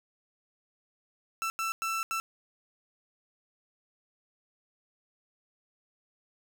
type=tone bursts at uneven times; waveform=30% pulse; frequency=1332 Hz; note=E6; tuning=18 cents sharp; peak=-27 dBFS; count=4; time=1.42-1.5 / 1.59-1.72 / 1.82-2.03 / 2.11-2.2 s; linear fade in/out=0 ms; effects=none